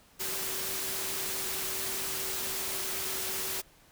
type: tone in noise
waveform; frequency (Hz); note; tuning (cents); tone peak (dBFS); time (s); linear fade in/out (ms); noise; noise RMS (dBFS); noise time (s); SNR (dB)
sine; 382; G4; -45; -45; 0.19-3.62; 20; white; -34; 0.19-3.62; -14
effects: pink hiss -60 dBFS RMS until 3.91 s